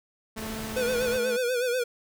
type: tone with pitch glide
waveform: sawtooth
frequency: 220 to 218.5 Hz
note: A3 to A3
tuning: 0 to -12 cents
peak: -31 dBFS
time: 0.36-1.37 s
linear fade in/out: 10 ms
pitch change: -12 cents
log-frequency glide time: 0.87-1.01 s
type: noise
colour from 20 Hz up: pink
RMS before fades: -38 dBFS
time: 0.37-1.18 s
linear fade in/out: 10 ms
type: tone with vibrato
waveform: square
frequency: 493.9 Hz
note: B4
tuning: in tune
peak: -25 dBFS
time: 0.76-1.84 s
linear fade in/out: 10 ms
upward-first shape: sine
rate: 8.2 Hz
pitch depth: 71 cents each way
effects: none